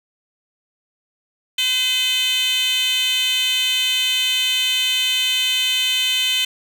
10% pulse tone with high-pass filter, 510 Hz, C5, 44 cents flat, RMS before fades -19 dBFS, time 1.58-6.45 s, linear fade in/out 5 ms, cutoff 3100 Hz, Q 4.1, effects none

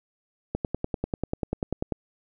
click train, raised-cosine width 2 ms, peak -13 dBFS, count 15, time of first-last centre 0.55-1.923 s, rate 10.2 Hz, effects none

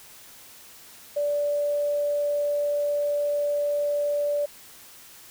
sine tone, 582 Hz, D5, 16 cents flat, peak -22 dBFS, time 1.16-4.46 s, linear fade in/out 10 ms, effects white hiss -48 dBFS RMS until 5.3 s

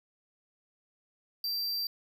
square tone, 4700 Hz, D8, 1 cent sharp, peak -31 dBFS, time 1.44-1.87 s, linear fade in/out 2 ms, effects none

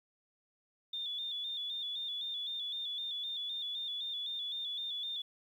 sine tone with vibrato, 3520 Hz, A7, in tune, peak -36 dBFS, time 0.93-5.22 s, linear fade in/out 5 ms, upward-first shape square, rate 3.9 Hz, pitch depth 48 cents each way, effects 11-bit

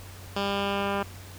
10% pulse tone with low-pass filter sweep, 199.5 Hz, G3, 31 cents sharp, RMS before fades -28 dBFS, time 0.36-1.03 s, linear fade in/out 5 ms, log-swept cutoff 4200 to 2000 Hz, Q 1.8, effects added 93 Hz sine -43 dBFS peak until 1.38 s + pink hiss -47 dBFS RMS until 1.38 s

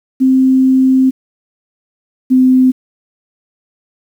sine tone pair in turn, 261.6 / 257.4 Hz, C4 / C4, 0 / -28 cents, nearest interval unison, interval 28 cents, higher first, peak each -6 / -5 dBFS, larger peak second, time 0.2-1.11 / 2.3-2.72 s, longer first, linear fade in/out 20 ms, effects 7-bit

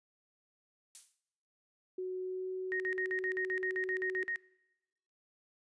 violet noise with exponential decay, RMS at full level -41 dBFS, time 0.95-1.21 s, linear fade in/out 0 ms, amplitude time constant 55 ms
sine tone with pitch glide, 370 to 373 Hz, F#4 to F#4, 0 to +14 cents, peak -35 dBFS, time 1.98-4.24 s, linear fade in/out 5 ms, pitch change +14 cents, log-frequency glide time 2.21-2.49 s
sine tone bursts, 1864.7 Hz, A#6, in tune, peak -33 dBFS, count 13, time 2.72-4.359 s, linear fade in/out 0 ms, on 79 ms, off 51 ms
effects noise-tail reverb RT60 1.0 s tail -23 dB re dry + resampled to 22050 Hz

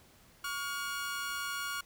sawtooth tone pair together, 1125.8 / 1425 Hz, C#6 / F6, +26 / +34 cents, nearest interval major third, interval 408 cents, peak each -36 / -33 dBFS, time 0.44-1.81 s, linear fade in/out 5 ms, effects pink hiss -61 dBFS RMS until 1.85 s

